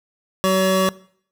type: tone pair together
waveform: 25% pulse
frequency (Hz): 189.06 / 566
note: F#3 / C#5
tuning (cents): +38 / +36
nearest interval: octave + perfect fifth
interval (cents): 1898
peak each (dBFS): -15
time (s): 0.44-0.89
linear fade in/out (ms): 0
effects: noise-tail reverb RT60 0.6 s tail -21 dB re dry